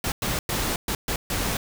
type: noise bursts at uneven times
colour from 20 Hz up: pink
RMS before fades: -26 dBFS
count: 6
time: 0.04-0.12 / 0.22-0.39 / 0.49-0.76 / 0.88-0.95 / 1.08-1.16 / 1.3-1.57 s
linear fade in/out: 2 ms
effects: none